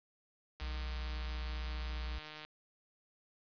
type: click train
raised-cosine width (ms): 0.2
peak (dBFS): -30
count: 284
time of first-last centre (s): 0.6-2.45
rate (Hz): 153
type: tone with pitch glide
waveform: triangle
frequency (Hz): 61.74 to 60.19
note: B1 to B1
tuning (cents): 0 to -44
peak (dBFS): -35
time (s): 0.61-2.19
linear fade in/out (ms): 10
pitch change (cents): -44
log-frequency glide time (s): 0.82-1.18
effects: resampled to 11025 Hz + 9-bit